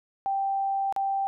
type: tone with dropouts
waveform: sine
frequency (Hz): 784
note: G5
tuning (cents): 0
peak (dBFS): -24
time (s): 0.26-1.27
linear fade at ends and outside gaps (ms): 0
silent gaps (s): 0.925-0.963
effects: none